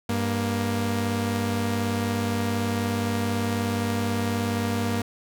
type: tone pair together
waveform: sawtooth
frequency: 98.76 / 234.9 Hz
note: G2 / A#3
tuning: +13 / +13 cents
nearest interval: octave + minor third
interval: 1500 cents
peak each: -23 / -22 dBFS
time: 0.09-5.02 s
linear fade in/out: 5 ms
effects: none